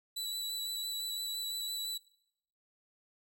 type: tone with vibrato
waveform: sawtooth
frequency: 3951 Hz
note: B7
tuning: in tune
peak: -33 dBFS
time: 0.16-1.98 s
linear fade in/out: 10 ms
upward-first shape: sine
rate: 5.9 Hz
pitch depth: 14 cents each way
effects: noise-tail reverb RT60 0.8 s tail -23 dB re dry